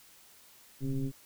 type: tone with frequency modulation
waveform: sine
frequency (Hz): 138.3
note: C#3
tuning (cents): -4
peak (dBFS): -29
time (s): 0.8-1.12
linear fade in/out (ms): 50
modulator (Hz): 131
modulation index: 1.3
effects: white hiss -58 dBFS RMS until 1.25 s